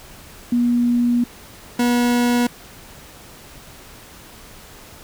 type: tone pair in turn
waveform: sine / 40% pulse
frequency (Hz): 240.7 / 242.1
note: B3 / B3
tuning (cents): -44 / -34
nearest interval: unison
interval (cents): 10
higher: second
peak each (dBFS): -14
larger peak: neither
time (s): 0.52-1.24 / 1.79-2.47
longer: first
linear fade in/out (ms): 5
effects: pink hiss -42 dBFS RMS until 5.03 s